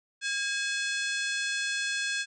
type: harmonic tone with a mistuned harmonic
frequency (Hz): 853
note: G#5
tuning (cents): +46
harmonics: 2 / 3 / 4 / 5 / 6 / 7 / 8 / 9 / 10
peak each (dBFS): -31 / -35 / -37 / -39 / -41 / -42 / -43 / -44 / -45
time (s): 0.21-2.26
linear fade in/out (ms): 50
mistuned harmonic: 2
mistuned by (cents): -85
effects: none